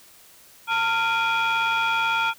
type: tone cluster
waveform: sine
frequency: 904 / 1390 / 2380 / 2478 / 3333 Hz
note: A5 / F6 / D7 / D#7 / G#7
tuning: +47 / -9 / +22 / -8 / +5 cents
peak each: -23 / -22 / -28 / -29 / -29 dBFS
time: 0.67-2.34 s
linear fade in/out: 50 ms
effects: tanh soft clip ceiling -15 dBFS + white hiss -51 dBFS RMS until 2.38 s